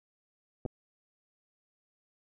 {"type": "clicks", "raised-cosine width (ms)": 2, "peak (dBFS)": -23, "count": 2, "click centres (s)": [0.653, 0.661], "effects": []}